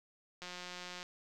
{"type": "click train", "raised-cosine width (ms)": 0.2, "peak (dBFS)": -28, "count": 110, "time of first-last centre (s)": [0.42, 1.029], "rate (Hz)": 179, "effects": []}